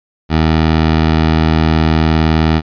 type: tone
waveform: 15% pulse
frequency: 79.5 Hz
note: D#2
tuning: 38 cents sharp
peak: -3 dBFS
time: 0.29-2.62 s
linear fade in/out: 50 ms
effects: resampled to 11025 Hz